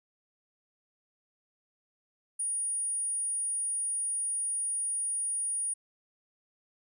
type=tone; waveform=sine; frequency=9580 Hz; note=D9; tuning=33 cents sharp; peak=-29 dBFS; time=2.39-5.74 s; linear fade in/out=10 ms; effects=none